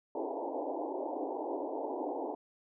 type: band-pass noise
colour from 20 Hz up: pink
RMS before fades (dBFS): -37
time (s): 0.15-2.35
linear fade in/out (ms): 2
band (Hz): 270 to 940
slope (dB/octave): 96
effects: none